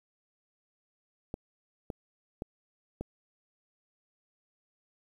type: clicks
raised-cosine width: 2 ms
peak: -22 dBFS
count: 4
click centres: 1.341 / 1.902 / 2.421 / 3.01 s
effects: 9-bit